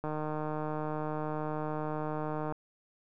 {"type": "click train", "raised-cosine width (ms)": 1, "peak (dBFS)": -22, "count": 381, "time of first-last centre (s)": [0.04, 2.524], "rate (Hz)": 153, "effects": []}